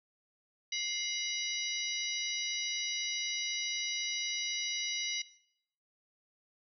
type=harmonic tone with a mistuned harmonic; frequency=974 Hz; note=B5; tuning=24 cents flat; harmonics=2 / 3 / 4 / 5 / 6; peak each=-39 / -39 / -38 / -41 / -40 dBFS; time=0.72-5.22 s; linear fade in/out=5 ms; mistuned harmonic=2; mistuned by=+130 cents; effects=noise-tail reverb RT60 0.7 s tail -19 dB re dry